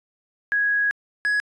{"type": "tone pair in turn", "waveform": ["sine", "triangle"], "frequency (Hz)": [1660, 1675.4], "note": ["G#6", "G#6"], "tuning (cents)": [-1, 15], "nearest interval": "unison", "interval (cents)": 16, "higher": "second", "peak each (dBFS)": [-18, -17], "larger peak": "second", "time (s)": [[0.52, 0.91], [1.25, 1.4]], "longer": "first", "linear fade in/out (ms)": 0, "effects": ["resampled to 22050 Hz"]}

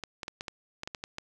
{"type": "clicks", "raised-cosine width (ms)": 0.2, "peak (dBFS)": -19, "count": 10, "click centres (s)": [0.037, 0.232, 0.281, 0.409, 0.482, 0.834, 0.875, 0.948, 1.039, 1.184], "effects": []}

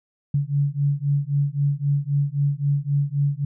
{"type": "beating tone pair", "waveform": "sine", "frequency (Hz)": [140.6, 144.4], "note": ["C#3", "D3"], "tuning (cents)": [25, -29], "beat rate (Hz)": 3.8, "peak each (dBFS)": -22, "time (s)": [0.34, 3.45], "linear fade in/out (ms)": 5, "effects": []}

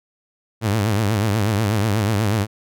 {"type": "tone with vibrato", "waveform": "sawtooth", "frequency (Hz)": 105.7, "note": "G#2", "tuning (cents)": 31, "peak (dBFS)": -13, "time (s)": [0.61, 2.47], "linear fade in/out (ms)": 50, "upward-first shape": "triangle", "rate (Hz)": 8.2, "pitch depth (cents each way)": 160, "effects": []}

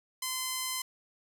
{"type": "tone", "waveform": "5% pulse", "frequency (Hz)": 1030, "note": "C6", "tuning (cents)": -28, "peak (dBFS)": -20, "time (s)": [0.22, 0.82], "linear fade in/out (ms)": 5, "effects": []}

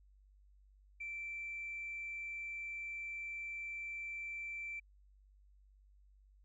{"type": "tone", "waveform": "sine", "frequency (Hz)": 2339, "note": "D7", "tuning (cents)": -8, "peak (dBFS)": -40, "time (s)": [1, 4.8], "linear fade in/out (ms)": 10, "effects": ["tanh soft clip ceiling -36 dBFS", "added 49 Hz sine -62 dBFS peak until 6.44 s"]}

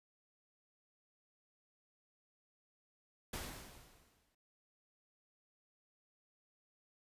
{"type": "noise with exponential decay", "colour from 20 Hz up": "pink", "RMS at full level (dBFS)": -41, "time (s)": [3.33, 4.35], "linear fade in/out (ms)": 5, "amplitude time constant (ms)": 220, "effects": ["resampled to 32000 Hz"]}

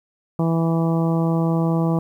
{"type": "harmonic tone", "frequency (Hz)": 164.81, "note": "E3", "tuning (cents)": 0, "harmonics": [1, 2, 3, 4, 5, 6, 7], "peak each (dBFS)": [-18, -24, -28, -30, -32, -34, -35], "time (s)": [0.39, 1.99], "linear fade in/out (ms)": 2, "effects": ["9-bit"]}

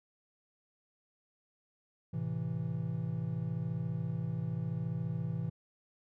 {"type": "chord", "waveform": "triangle", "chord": "A minor", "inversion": "none", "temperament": "equal", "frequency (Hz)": [110, 130.81, 164.81], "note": ["A2", "C3", "E3"], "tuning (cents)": [0, 0, 0], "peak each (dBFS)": [-37, -36, -34], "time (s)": [2.13, 5.5], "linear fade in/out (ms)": 10, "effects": []}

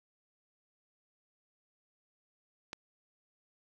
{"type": "click", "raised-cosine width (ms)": 0.2, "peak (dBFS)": -22, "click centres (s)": 2.731, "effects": []}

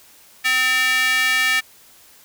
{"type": "tone with high-pass filter", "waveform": "square", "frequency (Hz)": 256.8, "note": "C4", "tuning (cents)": -32, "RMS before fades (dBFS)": -18, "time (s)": [0.44, 1.61], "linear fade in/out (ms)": 20, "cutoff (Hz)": 2000, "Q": 4.2, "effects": ["white hiss -49 dBFS RMS until 2.24 s"]}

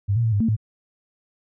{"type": "tone with pitch steps", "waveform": "sine", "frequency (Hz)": [100.3, 117, 112.7, 101.9, 225.3, 108.6], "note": ["G2", "A#2", "A2", "G#2", "A3", "A2"], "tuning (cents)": [40, 7, 42, -32, 41, -22], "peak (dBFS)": -17, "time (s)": [0.08, 0.566], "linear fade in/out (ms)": 20, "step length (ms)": 81, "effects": []}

